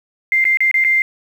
sine tone with dropouts, 2095 Hz, C7, 2 cents sharp, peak -11 dBFS, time 0.32-1.02 s, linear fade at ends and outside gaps 1 ms, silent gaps 0.442-0.452 / 0.572-0.605 / 0.713-0.742 / 0.84-0.847 s, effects 7-bit

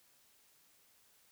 silence, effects white hiss -68 dBFS RMS until 1.31 s

